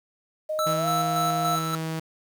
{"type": "tone with pitch glide", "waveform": "sine", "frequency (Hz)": [620, 700], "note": ["D#5", "F5"], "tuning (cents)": [-6, 4], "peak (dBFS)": -25, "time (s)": [0.49, 1.56], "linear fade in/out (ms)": 10, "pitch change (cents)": 210, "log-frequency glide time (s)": [0.76, 0.88]}
{"type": "tone with tremolo", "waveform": "square", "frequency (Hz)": 1318.5, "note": "E6", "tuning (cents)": 0, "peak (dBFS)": -25, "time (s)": [0.59, 1.75], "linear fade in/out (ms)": 0, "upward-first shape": "square", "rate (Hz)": 3.5, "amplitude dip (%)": 45}
{"type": "tone", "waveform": "sawtooth", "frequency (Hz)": 160.7, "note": "E3", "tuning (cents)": -44, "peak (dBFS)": -24, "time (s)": [0.66, 2], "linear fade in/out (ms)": 10}
{"effects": ["9-bit"]}